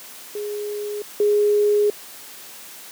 sine tone pair in turn, 415.3 / 415.3 Hz, G#4 / G#4, 0 / 0 cents, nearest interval unison, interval 0 cents, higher neither, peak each -25 / -14 dBFS, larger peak second, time 0.35-1.02 / 1.2-1.9 s, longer second, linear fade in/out 2 ms, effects white hiss -40 dBFS RMS until 2.91 s + high-pass 200 Hz 12 dB/octave

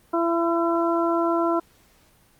harmonic tone, 336.6 Hz, E4, 36 cents sharp, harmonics 1 / 2 / 3 / 4, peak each -22 / -25 / -27 / -28 dBFS, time 0.13-1.6 s, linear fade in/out 10 ms, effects pink hiss -58 dBFS RMS until 2.39 s + Opus 32 kbps

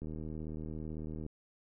click train, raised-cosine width 3 ms, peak -30 dBFS, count 98, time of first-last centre 0.02-1.264 s, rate 78 Hz, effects none

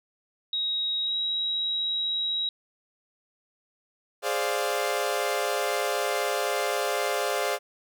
sine tone with pitch glide, 3800 to 3844 Hz, A#7 to B7, +33 to -48 cents, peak -25 dBFS, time 0.53-2.49 s, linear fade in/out 2 ms, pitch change +19 cents, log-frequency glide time 1.01-1.15 s
sawtooth chord, D half-diminished seventh, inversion second, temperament equal, 415.3 / 523.3 / 587.3 / 698.5 Hz, Ab4 / C5 / D5 / F5, 0 / 0 / 0 / 0 cents, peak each -27 dBFS, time 4.22-7.59 s, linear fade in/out 50 ms
effects none

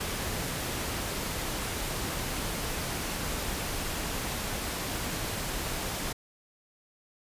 pink noise, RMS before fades -33 dBFS, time 0-6.13 s, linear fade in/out 10 ms, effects resampled to 32000 Hz

